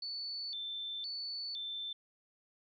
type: tone with vibrato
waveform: sine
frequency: 3982 Hz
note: B7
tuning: 14 cents sharp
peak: -38 dBFS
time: 0.02-1.93 s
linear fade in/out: 5 ms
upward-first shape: square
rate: 0.98 Hz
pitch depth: 200 cents each way
effects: none